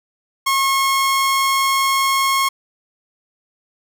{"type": "tone", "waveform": "sawtooth", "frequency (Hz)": 1085, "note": "C#6", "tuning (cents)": -37, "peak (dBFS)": -11, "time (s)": [0.46, 2.49], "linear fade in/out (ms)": 10, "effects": []}